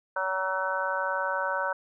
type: harmonic tone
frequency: 188.8 Hz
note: F#3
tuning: 35 cents sharp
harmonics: 3 / 4 / 5 / 6 / 7 / 8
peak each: -32 / -40 / -31 / -39 / -35 / -31 dBFS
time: 0.16-1.73 s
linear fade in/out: 5 ms
effects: none